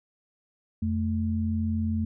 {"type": "tone pair together", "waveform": "sine", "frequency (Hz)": [87.31, 220], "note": ["F2", "A3"], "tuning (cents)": [0, 0], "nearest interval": "octave + major third", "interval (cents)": 1600, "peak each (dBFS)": -27, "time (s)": [0.82, 2.05], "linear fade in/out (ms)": 5, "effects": []}